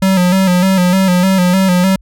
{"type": "tone with vibrato", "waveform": "square", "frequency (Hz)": 185, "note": "F#3", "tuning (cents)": 0, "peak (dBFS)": -9, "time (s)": [0.02, 1.96], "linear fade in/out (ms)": 5, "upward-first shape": "square", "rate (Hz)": 3.3, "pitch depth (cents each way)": 55, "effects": ["added 50 Hz sine -41 dBFS peak until 2.01 s"]}